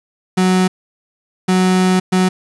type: tone bursts at uneven times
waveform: 35% pulse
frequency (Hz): 185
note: F#3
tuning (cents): 0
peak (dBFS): -9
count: 3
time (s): 0.37-0.68 / 1.48-2 / 2.12-2.29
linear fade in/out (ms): 10
effects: resampled to 24000 Hz + 8-bit